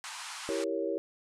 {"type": "band-pass noise", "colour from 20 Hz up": "pink", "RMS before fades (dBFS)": -42, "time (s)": [0.04, 0.64], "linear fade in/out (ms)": 0, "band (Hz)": [830, 10000], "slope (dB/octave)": 48}
{"type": "chord", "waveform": "sine", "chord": "E diminished seventh", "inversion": "none", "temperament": "equal with one note detuned", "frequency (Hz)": [329.6, 392, 464.8, 554.4], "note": ["E4", "G4", "Bb4", "Db5"], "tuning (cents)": [0, 0, -5, 0], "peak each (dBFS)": -35, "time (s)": [0.49, 0.98], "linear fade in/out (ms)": 0}
{"effects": []}